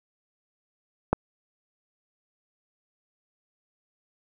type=click; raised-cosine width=1 ms; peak=-6 dBFS; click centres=1.13 s; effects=none